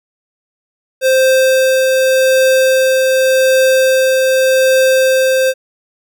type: tone with tremolo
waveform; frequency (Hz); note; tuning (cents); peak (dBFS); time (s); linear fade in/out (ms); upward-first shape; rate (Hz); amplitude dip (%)
square; 523.3; C5; 0; -8; 1.01-5.54; 50; triangle; 0.86; 25
effects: none